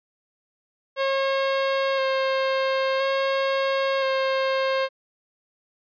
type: tone with vibrato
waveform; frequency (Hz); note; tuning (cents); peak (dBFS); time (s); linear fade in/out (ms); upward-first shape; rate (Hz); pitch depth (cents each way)
sawtooth; 537; C5; +45; -17; 0.96-4.89; 50; square; 0.49; 14
effects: resampled to 11025 Hz